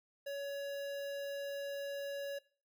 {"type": "tone with notch filter", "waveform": "square", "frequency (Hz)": 562, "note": "C#5", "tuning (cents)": 24, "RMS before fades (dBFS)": -41, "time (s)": [0.26, 2.39], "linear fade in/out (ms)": 10, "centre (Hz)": 8400, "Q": 1.2, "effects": ["noise-tail reverb RT60 0.4 s tail -21 dB re dry"]}